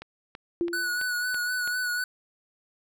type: click train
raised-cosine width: 0.3 ms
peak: -23 dBFS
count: 6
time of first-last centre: 0.02-1.676 s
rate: 3.02 Hz
type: tone with exponential decay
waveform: sine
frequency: 343.2 Hz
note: F4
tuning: 30 cents flat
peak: -21 dBFS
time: 0.61-1 s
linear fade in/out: 0 ms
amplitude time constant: 84 ms
type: tone with vibrato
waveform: square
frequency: 1476 Hz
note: F#6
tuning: 5 cents flat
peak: -27 dBFS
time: 0.73-2.04 s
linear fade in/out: 2 ms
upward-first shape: sine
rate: 4 Hz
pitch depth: 30 cents each way
effects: none

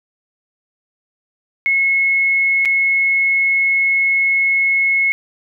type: tone with dropouts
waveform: sine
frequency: 2180 Hz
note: C#7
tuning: 29 cents flat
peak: -12 dBFS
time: 1.66-5.12 s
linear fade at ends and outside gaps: 0 ms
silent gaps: 2.651-2.656 s
effects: none

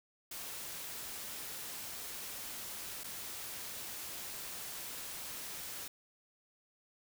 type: noise with dropouts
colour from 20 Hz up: white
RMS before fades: -44 dBFS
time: 0.31-5.88 s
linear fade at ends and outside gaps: 5 ms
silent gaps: 3.036-3.041 s
effects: none

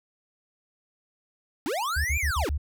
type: linear two-way sweep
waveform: square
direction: up then down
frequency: 245.1 to 2435 to 245.1 Hz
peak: -27 dBFS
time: 1.66-2.49 s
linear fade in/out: 0 ms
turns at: 2.18 s
type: tone bursts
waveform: sine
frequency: 72.5 Hz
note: D2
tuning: 22 cents flat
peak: -24 dBFS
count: 5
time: 1.96-2.579 s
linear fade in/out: 10 ms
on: 87 ms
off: 46 ms
effects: none

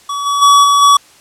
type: tone with level steps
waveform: square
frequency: 1137 Hz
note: C#6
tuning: 44 cents sharp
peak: -18 / -13 / -5 / -8 / -5 dBFS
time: 0.09-0.97 s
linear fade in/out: 5 ms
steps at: 0.25 / 0.41 / 0.63 / 0.81 s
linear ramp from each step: 20 ms
effects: white hiss -44 dBFS RMS until 1.2 s + low-pass 9000 Hz 12 dB/octave

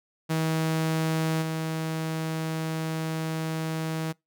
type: tone with level steps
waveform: sawtooth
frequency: 160 Hz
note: D#3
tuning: 49 cents sharp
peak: -20 / -24 dBFS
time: 0.29-4.13 s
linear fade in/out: 20 ms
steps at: 1.41 s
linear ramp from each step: 20 ms
effects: noise-tail reverb RT60 0.2 s tail -25 dB re dry

